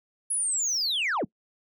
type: linear sweep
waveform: sine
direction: down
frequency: 10570 to 116.2 Hz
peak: -22 dBFS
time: 0.3-1.25 s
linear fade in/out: 10 ms
effects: noise-tail reverb RT60 0.1 s tail -25 dB re dry + tanh soft clip ceiling -23 dBFS